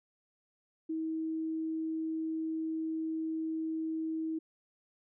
sine tone, 320 Hz, D#4, 49 cents sharp, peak -32 dBFS, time 0.89-4.39 s, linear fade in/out 10 ms, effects none

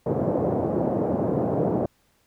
white band-pass noise, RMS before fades -24 dBFS, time 0.06-1.86 s, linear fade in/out 5 ms, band 100 to 610 Hz, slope 24 dB/octave, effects pink hiss -65 dBFS RMS until 2.26 s

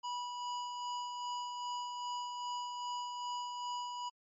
square tone with tremolo, 978 Hz, B5, 17 cents flat, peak -37 dBFS, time 0.03-4.1 s, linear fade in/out 20 ms, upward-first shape sine, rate 2.5 Hz, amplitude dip 35%, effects MP3 32 kbps

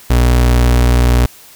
35% pulse tone, 60.8 Hz, B1, 26 cents flat, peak -6 dBFS, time 0.1-1.26 s, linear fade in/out 5 ms, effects white hiss -40 dBFS RMS until 1.55 s

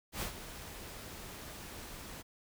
pink noise with ADSR envelope, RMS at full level -36 dBFS, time 0.12-2.23 s, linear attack 95 ms, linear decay 99 ms, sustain -11 dB, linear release 27 ms, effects none

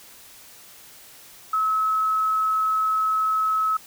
sine tone, 1290 Hz, E6, 38 cents flat, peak -19 dBFS, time 1.53-3.77 s, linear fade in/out 5 ms, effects white hiss -47 dBFS RMS until 3.86 s

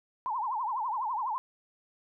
sine tone with vibrato, 944 Hz, A#5, 22 cents sharp, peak -29 dBFS, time 0.26-1.38 s, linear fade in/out 0 ms, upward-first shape triangle, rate 12 Hz, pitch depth 250 cents each way, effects none

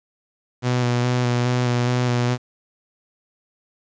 sawtooth tone with vibrato, 123 Hz, B2, 7 cents flat, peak -14 dBFS, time 0.62-2.38 s, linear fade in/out 50 ms, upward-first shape square, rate 2.4 Hz, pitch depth 17 cents each way, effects resampled to 16000 Hz + 8-bit

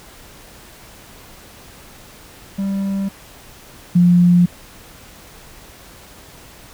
triangle / sine tone pair in turn, 196 / 175.98 Hz, G3 / F3, 0 / +13 cents, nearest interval major second, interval 187 cents, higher first, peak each -16 / -8 dBFS, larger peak second, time 2.58-3.09 / 3.95-4.46 s, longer neither, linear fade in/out 10 ms, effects pink hiss -42 dBFS RMS until 6.73 s

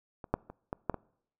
clicks, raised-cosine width 1 ms, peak -28 / -12 / -29 / -20 / -14 / -22 dBFS, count 6, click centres 0.242 / 0.34 / 0.5 / 0.729 / 0.897 / 0.943 s, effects noise-tail reverb RT60 0.7 s tail -25 dB re dry

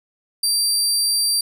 25% pulse tone, 4699 Hz, D8, in tune, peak -12 dBFS, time 0.43-1.41 s, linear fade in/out 5 ms, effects none

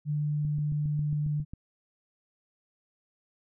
sine tone, 148.7 Hz, D3, 22 cents sharp, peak -26 dBFS, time 0.05-1.45 s, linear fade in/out 50 ms
click train, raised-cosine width 5 ms, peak -27 dBFS, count 9, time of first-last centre 0.45-1.535 s, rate 7.37 Hz
effects none

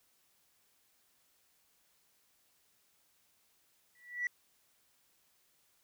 sine tone with exponential growth, 1952 Hz, B6, 21 cents flat, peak -27 dBFS, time 3.95-4.27 s, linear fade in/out 2 ms, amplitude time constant 69 ms, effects tanh soft clip ceiling -28 dBFS + white hiss -72 dBFS RMS until 5.83 s

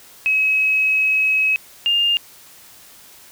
sine tone pair in turn, 2558 / 2811 Hz, D#7 / F7, +47 / +11 cents, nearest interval major second, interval 164 cents, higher second, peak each -14 dBFS, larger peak neither, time 0.26-1.56 / 1.86-2.17 s, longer first, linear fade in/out 0 ms, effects white hiss -45 dBFS RMS until 3.31 s

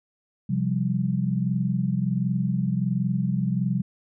sine chord, C suspended fourth, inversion none, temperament equal, 130.81 / 174.61 / 196 Hz, C3 / F3 / G3, 0 / 0 / 0 cents, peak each -26 dBFS, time 0.49-3.82 s, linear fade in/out 10 ms, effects none

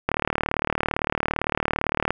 click train, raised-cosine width 0.5 ms, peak -6 dBFS, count 77, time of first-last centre 0.09-2.106 s, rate 37.7 Hz, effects none

